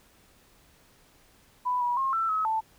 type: tone with pitch steps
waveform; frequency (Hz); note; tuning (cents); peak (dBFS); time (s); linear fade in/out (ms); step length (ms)
sine; 993 / 970 / 1072 / 1334 / 1282 / 883; B5 / B5 / C6 / E6 / E6 / A5; +9 / -31 / +42 / +20 / -49 / +6; -24; 1.65-2.61; 20; 160
effects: pink hiss -60 dBFS RMS until 2.78 s